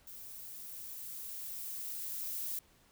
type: noise with level ramp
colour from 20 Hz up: violet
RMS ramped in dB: -49 to -38 dBFS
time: 0.07-2.59 s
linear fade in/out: 2 ms
effects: pink hiss -66 dBFS RMS until 2.91 s